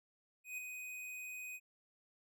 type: tone with ADSR envelope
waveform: square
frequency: 2499 Hz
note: D#7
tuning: 7 cents sharp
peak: -40 dBFS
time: 0.44-1.6 s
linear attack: 140 ms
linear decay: 4 ms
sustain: -5 dB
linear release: 47 ms
effects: none